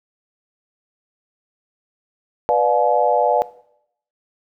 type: chord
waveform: sine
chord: B diminished seventh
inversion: none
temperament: just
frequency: 493.9 / 592.7 / 711.2 / 853.4 Hz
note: B4 / D5 / F5 / Ab5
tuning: 0 / +16 / +31 / +47 cents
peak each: -19 dBFS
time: 2.49-3.42 s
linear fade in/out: 0 ms
effects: noise-tail reverb RT60 0.7 s tail -18 dB re dry